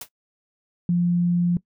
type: noise with exponential decay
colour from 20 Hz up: white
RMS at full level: -29 dBFS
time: 0.01-0.09 s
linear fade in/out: 5 ms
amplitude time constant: 17 ms
type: tone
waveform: sine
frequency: 174.61 Hz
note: F3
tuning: in tune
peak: -17 dBFS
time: 0.89-1.57 s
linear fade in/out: 2 ms
effects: noise-tail reverb RT60 0.1 s tail -20 dB re dry